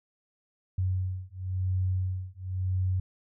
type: beating tone pair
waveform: sine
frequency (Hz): 92.4 / 93.36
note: F#2 / F#2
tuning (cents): -2 / +16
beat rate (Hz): 0.96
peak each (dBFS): -30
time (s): 0.78-3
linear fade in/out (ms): 5
effects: none